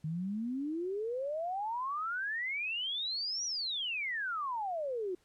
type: exponential two-way sweep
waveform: sine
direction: up then down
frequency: 151 to 5900 to 349.7 Hz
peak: -33 dBFS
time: 0.04-5.15 s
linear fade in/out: 5 ms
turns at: 3.45 s
effects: pink hiss -71 dBFS RMS until 5.24 s + low-pass 11000 Hz 12 dB/octave